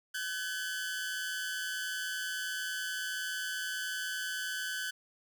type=tone pair together; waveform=sawtooth; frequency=1520.5 / 1690 Hz; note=F#6 / G#6; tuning=+47 / +30 cents; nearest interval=major second; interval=183 cents; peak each=-32 / -37 dBFS; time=0.14-4.91 s; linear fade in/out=10 ms; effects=none